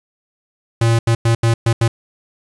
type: tone bursts at uneven times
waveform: square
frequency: 115.3 Hz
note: A#2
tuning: 19 cents flat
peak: -12 dBFS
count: 6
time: 0.81-0.99 / 1.07-1.15 / 1.25-1.35 / 1.43-1.54 / 1.66-1.73 / 1.81-1.88 s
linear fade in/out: 5 ms
effects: resampled to 24000 Hz + 7-bit